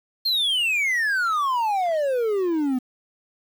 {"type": "exponential sweep", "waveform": "triangle", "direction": "down", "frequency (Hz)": [4291, 246.6], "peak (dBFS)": -18, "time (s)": [0.25, 2.79], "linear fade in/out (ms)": 10, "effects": ["8-bit"]}